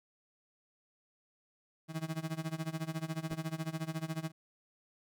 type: tone with tremolo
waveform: 35% pulse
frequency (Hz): 160.2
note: E3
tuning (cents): -49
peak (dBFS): -31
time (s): 1.88-4.32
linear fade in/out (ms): 50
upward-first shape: sine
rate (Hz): 14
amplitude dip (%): 90
type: clicks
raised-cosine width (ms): 2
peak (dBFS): -32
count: 2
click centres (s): 3.313 / 3.332
effects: none